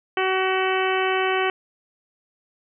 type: harmonic tone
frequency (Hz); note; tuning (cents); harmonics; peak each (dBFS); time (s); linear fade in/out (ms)
377.3; F#4; +34; 1 / 2 / 3 / 4 / 5 / 6 / 7 / 8; -23 / -26 / -28 / -29 / -30 / -31 / -31 / -32; 0.17-1.5; 2
effects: none